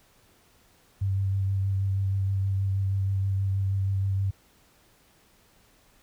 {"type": "tone with vibrato", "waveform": "sine", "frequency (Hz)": 97.2, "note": "G2", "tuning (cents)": -14, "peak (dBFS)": -23, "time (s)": [1.01, 4.31], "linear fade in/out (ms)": 10, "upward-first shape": "sine", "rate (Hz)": 6.3, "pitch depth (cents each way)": 17, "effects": ["pink hiss -61 dBFS RMS until 6.02 s"]}